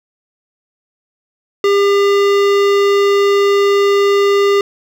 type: tone with hard clipping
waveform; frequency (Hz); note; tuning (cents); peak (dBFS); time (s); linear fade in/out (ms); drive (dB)
sine; 401.3; G4; +41; -11; 1.64-4.61; 2; 18
effects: none